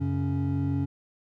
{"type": "tone cluster", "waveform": "triangle", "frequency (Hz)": [92.8, 138.7, 278.9], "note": ["F#2", "C#3", "C#4"], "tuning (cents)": [6, 1, 11], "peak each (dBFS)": -27, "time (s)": [0, 0.86], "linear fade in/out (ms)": 20, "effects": []}